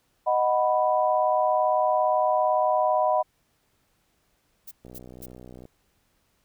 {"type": "chord", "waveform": "sine", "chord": "B major", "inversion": "first", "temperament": "equal", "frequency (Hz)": [622.3, 740, 987.8], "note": ["D#5", "F#5", "B5"], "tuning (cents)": [0, 0, 0], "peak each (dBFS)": [-23, -24, -25], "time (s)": [0.26, 3.23], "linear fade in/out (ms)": 20}
{"type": "noise bursts", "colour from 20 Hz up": "violet", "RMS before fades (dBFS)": -40, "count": 3, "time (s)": [4.67, 5.262], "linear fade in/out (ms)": 10, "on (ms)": 44, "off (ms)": 230}
{"type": "click train", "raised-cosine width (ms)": 2, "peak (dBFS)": -31, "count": 51, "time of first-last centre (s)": [4.85, 5.654], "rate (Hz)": 62.2}
{"effects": ["pink hiss -69 dBFS RMS until 6.44 s"]}